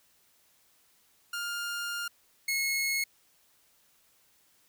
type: tone pair in turn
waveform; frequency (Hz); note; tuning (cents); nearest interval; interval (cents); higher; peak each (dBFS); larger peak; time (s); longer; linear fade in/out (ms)
sawtooth; 1407 / 2175; F6 / C#7; +12 / -33; minor sixth; 755; second; -29 / -24; second; 1.33-2.08 / 2.48-3.04; first; 5
effects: white hiss -66 dBFS RMS until 4.68 s